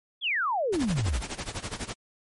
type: exponential sweep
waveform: sine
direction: down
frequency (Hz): 3520 to 46.25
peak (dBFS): -24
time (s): 0.21-1.23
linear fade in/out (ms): 50
type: noise with tremolo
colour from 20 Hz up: pink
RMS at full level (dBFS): -32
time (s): 0.72-1.94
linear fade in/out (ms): 20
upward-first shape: sine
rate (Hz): 12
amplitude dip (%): 85
effects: MP3 48 kbps